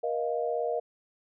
sine chord, Bb suspended fourth, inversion none, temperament equal with one note detuned, 474.6 / 622.3 / 698.5 Hz, Bb4 / Eb5 / F5, +31 / 0 / 0 cents, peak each -30 / -32 / -33 dBFS, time 0.03-0.8 s, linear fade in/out 10 ms, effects none

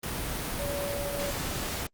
sine tone in noise, 570 Hz, C#5, 48 cents sharp, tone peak -32 dBFS, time 0.59-1.31 s, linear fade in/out 5 ms, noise pink, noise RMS -33 dBFS, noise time 0.03-1.87 s, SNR -2 dB, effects Opus 32 kbps

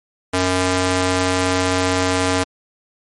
square tone with high-pass filter, 92 Hz, F#2, 9 cents flat, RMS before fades -18 dBFS, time 0.33-2.44 s, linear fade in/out 10 ms, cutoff 240 Hz, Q 0.5, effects MP3 48 kbps

